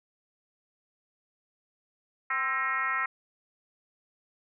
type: tone with frequency modulation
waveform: sine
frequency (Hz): 1602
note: G6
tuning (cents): +37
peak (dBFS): -26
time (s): 2.3-3.06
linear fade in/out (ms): 5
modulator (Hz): 276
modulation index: 2
effects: none